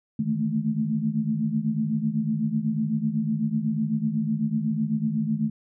sine tone cluster, 148 / 158.1 / 217.1 / 225.1 Hz, D3 / D#3 / A3 / A3, +14 / +28 / -23 / +40 cents, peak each -34 / -29 / -25 / -29 dBFS, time 0.19-5.5 s, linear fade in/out 5 ms, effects none

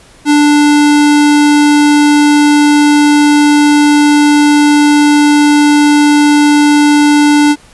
square tone, 294.1 Hz, D4, 3 cents sharp, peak -5 dBFS, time 0.25-7.56 s, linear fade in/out 50 ms, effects pink hiss -41 dBFS RMS until 7.73 s + resampled to 24000 Hz

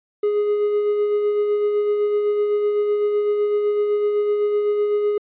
triangle tone with tremolo, 415.3 Hz, G#4, in tune, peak -13 dBFS, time 0.23-5.18 s, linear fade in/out 5 ms, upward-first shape sine, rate 7.9 Hz, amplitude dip 35%, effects tanh soft clip ceiling -9 dBFS + resampled to 8000 Hz

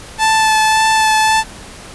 sawtooth tone with vibrato, 875 Hz, A5, 10 cents flat, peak -6 dBFS, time 0.18-1.44 s, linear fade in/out 50 ms, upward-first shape sine, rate 1.8 Hz, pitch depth 13 cents each way, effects pink hiss -34 dBFS RMS until 1.94 s + resampled to 24000 Hz

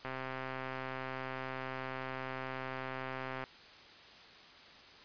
click train, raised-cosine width 0.5 ms, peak -25 dBFS, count 445, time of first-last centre 0.05-3.439 s, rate 131 Hz, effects white hiss -55 dBFS RMS until 5.04 s + resampled to 11025 Hz

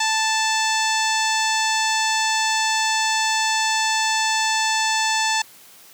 harmonic tone, 880 Hz, A5, in tune, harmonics 1 / 2 / 3 / 4 / 5 / 6 / 7 / 8 / 9, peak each -22 / -25 / -27 / -28 / -29 / -30 / -30 / -31 / -32 dBFS, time 0-5.42 s, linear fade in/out 5 ms, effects white hiss -47 dBFS RMS until 5.93 s + high-pass 100 Hz 12 dB/octave

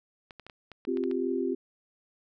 clicks, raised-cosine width 0.3 ms, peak -29 dBFS, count 9, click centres 0.308 / 0.397 / 0.466 / 0.498 / 0.717 / 0.851 / 0.972 / 1.038 / 1.113 s
sine chord, C suspended fourth, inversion none, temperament equal, 261.6 / 349.2 / 392 Hz, C4 / F4 / G4, 0 / 0 / 0 cents, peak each -31 dBFS, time 0.87-1.55 s, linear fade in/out 10 ms
effects none

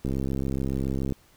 click train, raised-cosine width 3 ms, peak -16 dBFS, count 73, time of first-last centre 0.05-1.123 s, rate 67.1 Hz, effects pink hiss -59 dBFS RMS until 1.36 s

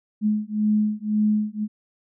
sine beating tone pair, 211.2 / 213.1 Hz, G#3 / G#3, +29 / +45 cents, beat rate 1.9 Hz, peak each -22 dBFS, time 0.21-1.68 s, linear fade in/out 50 ms, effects none

